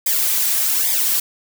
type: noise with flanger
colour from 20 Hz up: blue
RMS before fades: -18 dBFS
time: 0.06-1.2 s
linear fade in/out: 5 ms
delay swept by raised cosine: 0.7 to 3.9 ms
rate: 1.2 Hz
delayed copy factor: -1
effects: none